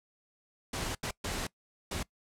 pink noise bursts at uneven times, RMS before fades -35 dBFS, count 4, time 0.73-0.95 / 1.03-1.11 / 1.24-1.47 / 1.91-2.03 s, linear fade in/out 5 ms, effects noise-tail reverb RT60 0.1 s tail -22 dB re dry + low-pass 10000 Hz 12 dB/octave

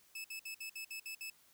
sawtooth tone bursts, 2610 Hz, E7, 18 cents flat, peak -39 dBFS, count 8, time 0.15-1.301 s, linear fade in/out 5 ms, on 94 ms, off 57 ms, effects white hiss -67 dBFS RMS until 1.53 s

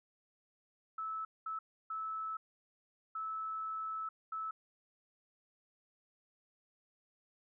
sine tone bursts at uneven times, 1306 Hz, E6, 17 cents flat, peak -37 dBFS, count 5, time 0.98-1.25 / 1.46-1.59 / 1.9-2.37 / 3.15-4.09 / 4.32-4.51 s, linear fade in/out 5 ms, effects none

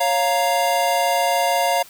square chord, Bb minor, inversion first, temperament equal, 554.4 / 698.5 / 932.3 Hz, Db5 / F5 / Bb5, 0 / 0 / 0 cents, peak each -24 / -20 / -23 dBFS, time 0-1.83 s, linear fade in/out 10 ms, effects white hiss -45 dBFS RMS until 1.89 s

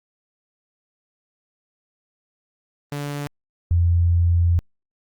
sawtooth / sine tone pair in turn, 144.4 / 85.86 Hz, D3 / F2, -29 / -29 cents, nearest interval major sixth, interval 900 cents, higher first, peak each -22 / -14 dBFS, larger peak second, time 2.92-3.27 / 3.71-4.59 s, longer second, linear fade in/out 0 ms, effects Opus 32 kbps

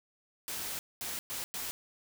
white noise bursts at uneven times, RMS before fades -38 dBFS, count 4, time 0.48-0.79 / 1.01-1.19 / 1.3-1.44 / 1.54-1.71 s, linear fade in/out 0 ms, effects none

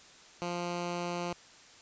10% pulse tone, 174.7 Hz, F3, 1 cent sharp, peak -25 dBFS, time 0.42-1.33 s, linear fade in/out 0 ms, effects white hiss -55 dBFS RMS until 1.81 s + resampled to 16000 Hz

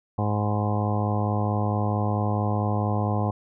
harmonic tone with a mistuned harmonic, 104.5 Hz, G#2, 11 cents sharp, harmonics 1 / 2 / 3 / 4 / 5 / 6 / 7 / 8 / 9 / 10, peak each -24 / -29 / -34 / -36 / -34 / -37 / -32 / -34 / -39 / -36 dBFS, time 0.18-3.31 s, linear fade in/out 5 ms, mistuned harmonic 9, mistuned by +60 cents, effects none

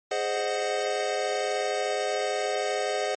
square chord, Ab dominant seventh, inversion none, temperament equal with one note detuned, 415.3 / 523.3 / 616.5 / 740 Hz, Ab4 / C5 / Eb5 / Gb5, 0 / 0 / -16 / 0 cents, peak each -32 dBFS, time 0.11-3.15 s, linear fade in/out 5 ms, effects MP3 32 kbps

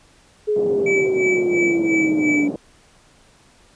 sine linear sweep, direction down, 424.7 to 285.7 Hz, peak -16 dBFS, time 0.47-2.51 s, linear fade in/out 20 ms
pink band-pass noise, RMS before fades -29 dBFS, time 0.56-2.56 s, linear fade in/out 2 ms, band 160 to 600 Hz, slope 24 dB/octave
triangle tone with tremolo, 2300 Hz, D7, 37 cents flat, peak -16 dBFS, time 0.86-2.48 s, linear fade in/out 5 ms, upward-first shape sine, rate 2.9 Hz, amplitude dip 90%
effects pink hiss -53 dBFS RMS until 3.75 s + resampled to 22050 Hz

